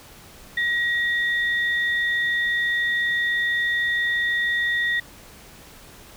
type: tone pair together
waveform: sine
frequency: 1900 / 3587 Hz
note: A#6 / A7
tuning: +33 / +33 cents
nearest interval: major seventh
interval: 1100 cents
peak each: -20 / -31 dBFS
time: 0.57-5 s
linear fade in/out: 5 ms
effects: pink hiss -46 dBFS RMS until 6.16 s